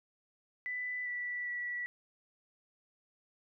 sine tone with pitch steps, 1991 / 1962 / 1948 Hz, B6 / B6 / B6, +14 / -12 / -24 cents, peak -35 dBFS, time 0.66-1.86 s, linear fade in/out 0 ms, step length 400 ms, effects none

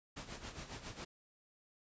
pink noise with tremolo, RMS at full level -45 dBFS, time 0.16-1.05 s, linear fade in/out 10 ms, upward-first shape sine, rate 7.3 Hz, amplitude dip 70%, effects resampled to 16000 Hz

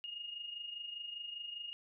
sine tone with amplitude modulation, 2853 Hz, F7, 36 cents sharp, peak -39 dBFS, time 0.04-1.73 s, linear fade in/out 0 ms, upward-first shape sine, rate 25 Hz, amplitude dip 60%, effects none

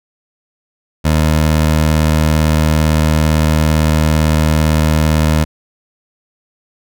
20% pulse tone, 77.78 Hz, D#2, in tune, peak -5 dBFS, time 1.04-5.45 s, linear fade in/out 20 ms, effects none

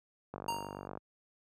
click train, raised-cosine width 1 ms, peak -27 dBFS, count 32, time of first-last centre 0.34-0.974 s, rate 48.9 Hz
square tone with exponential decay, 931 Hz, A#5, 2 cents flat, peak -31 dBFS, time 0.48-0.88 s, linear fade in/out 5 ms, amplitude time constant 85 ms
effects high-pass 80 Hz 12 dB/octave + resampled to 32000 Hz

